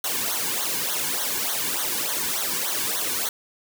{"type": "noise with flanger", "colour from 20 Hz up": "white", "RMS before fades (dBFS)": -26, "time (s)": [0.04, 3.29], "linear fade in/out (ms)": 2, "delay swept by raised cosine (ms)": [0.39, 1.59], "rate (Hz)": 3.4, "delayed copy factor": -1, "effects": []}